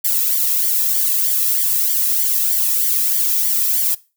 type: noise with flanger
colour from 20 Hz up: violet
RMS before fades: -17 dBFS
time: 0.04-3.95 s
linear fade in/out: 10 ms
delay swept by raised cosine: 0.75 to 1.4 ms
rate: 3.2 Hz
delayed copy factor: -0.95
effects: noise-tail reverb RT60 0.3 s tail -20 dB re dry